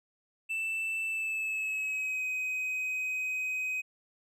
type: tone with pitch glide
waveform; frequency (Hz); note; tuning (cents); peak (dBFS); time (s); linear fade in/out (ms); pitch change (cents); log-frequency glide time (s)
triangle; 2653 to 2520; E7 to D#7; +10 to +21; -29; 0.49-3.82; 20; -89; 1.06-2.23
effects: none